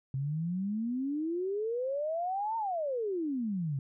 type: exponential two-way sweep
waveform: sine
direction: up then down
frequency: 130.81 to 923 to 130.81 Hz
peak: -30 dBFS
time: 0.14-3.79 s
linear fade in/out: 2 ms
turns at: 2.57 s
effects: none